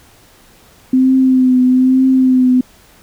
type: tone with vibrato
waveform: sine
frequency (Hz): 257.6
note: C4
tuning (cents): -27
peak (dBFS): -7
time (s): 0.93-2.61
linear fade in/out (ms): 5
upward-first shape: triangle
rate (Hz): 1.1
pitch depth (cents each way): 37
effects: pink hiss -46 dBFS RMS until 3.02 s